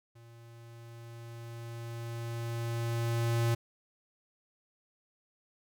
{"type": "tone with level ramp", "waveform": "square", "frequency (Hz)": 116.54, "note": "A#2", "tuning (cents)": 0, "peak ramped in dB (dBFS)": [-53, -26], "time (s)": [0.15, 3.55], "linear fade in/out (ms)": 10, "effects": []}